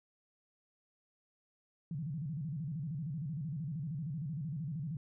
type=tone with vibrato; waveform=sine; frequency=150.8 Hz; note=D3; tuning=46 cents sharp; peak=-36 dBFS; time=1.91-4.97 s; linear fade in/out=2 ms; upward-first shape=square; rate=13 Hz; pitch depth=180 cents each way; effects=none

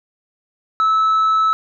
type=tone with tanh clipping; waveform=sine; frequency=1304 Hz; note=E6; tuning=19 cents flat; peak=-13 dBFS; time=0.8-1.53 s; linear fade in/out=0 ms; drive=2 dB; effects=none

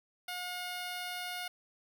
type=tone; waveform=10% pulse; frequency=719 Hz; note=F#5; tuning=50 cents flat; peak=-29 dBFS; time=0.28-1.48 s; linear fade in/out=5 ms; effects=none

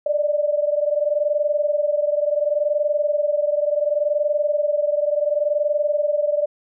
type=tone pair together; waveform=sine; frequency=586 / 606.7 Hz; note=D5 / D#5; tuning=-4 / -44 cents; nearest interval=minor second; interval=60 cents; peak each=-19 / -22 dBFS; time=0.06-6.46 s; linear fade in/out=5 ms; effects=none

